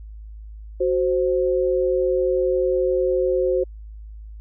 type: tone pair together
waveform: sine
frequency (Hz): 371.5 / 523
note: F#4 / C5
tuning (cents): +7 / -1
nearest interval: tritone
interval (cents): 592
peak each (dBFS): -20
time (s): 0.8-3.64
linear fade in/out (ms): 10
effects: added 53 Hz sine -35 dBFS peak until 4.4 s